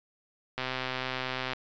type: click train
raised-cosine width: 0.3 ms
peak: -16 dBFS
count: 124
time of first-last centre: 0.58-1.533 s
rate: 129 Hz
effects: resampled to 16000 Hz